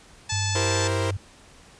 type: harmonic tone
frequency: 871 Hz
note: A5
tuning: 18 cents flat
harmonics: 1 / 2 / 3 / 4 / 5 / 6 / 7 / 8 / 9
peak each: -35 / -35 / -35 / -35 / -35 / -35 / -35 / -35 / -35 dBFS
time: 0.29-0.88 s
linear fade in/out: 10 ms
type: tone with pitch glide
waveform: sine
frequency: 99 to 97.07 Hz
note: G2 to G2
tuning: +18 to -16 cents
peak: -25 dBFS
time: 0.32-1.17 s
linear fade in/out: 5 ms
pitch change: -34 cents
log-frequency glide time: 0.48-0.56 s
type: chord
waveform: sawtooth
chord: C dominant seventh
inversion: first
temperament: equal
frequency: 329.6 / 392 / 466.2 / 523.3 Hz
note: E4 / G4 / Bb4 / C5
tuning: 0 / 0 / 0 / 0 cents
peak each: -27 / -30 / -26 / -25 dBFS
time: 0.55-1.11 s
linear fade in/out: 5 ms
effects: pink hiss -51 dBFS RMS until 1.79 s + resampled to 22050 Hz